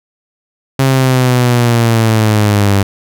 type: linear sweep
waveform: sawtooth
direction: down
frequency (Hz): 135.1 to 98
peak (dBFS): -4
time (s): 0.79-2.83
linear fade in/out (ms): 5
effects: none